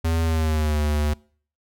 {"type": "tone with pitch glide", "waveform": "square", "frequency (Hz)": [82, 74.76], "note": ["E2", "D2"], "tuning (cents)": [-9, 31], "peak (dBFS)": -20, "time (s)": [0.04, 1.14], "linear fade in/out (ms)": 10, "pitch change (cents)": -160, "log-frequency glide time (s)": [0.22, 0.79], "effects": ["noise-tail reverb RT60 0.5 s tail -25 dB re dry"]}